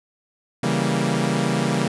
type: chord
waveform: sawtooth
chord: C# diminished seventh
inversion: none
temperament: equal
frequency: 138.59 / 164.81 / 196 / 233.1 Hz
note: C#3 / E3 / G3 / Bb3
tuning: 0 / 0 / 0 / 0 cents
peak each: -21 dBFS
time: 0.63-1.88 s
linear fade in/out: 5 ms
effects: resampled to 24000 Hz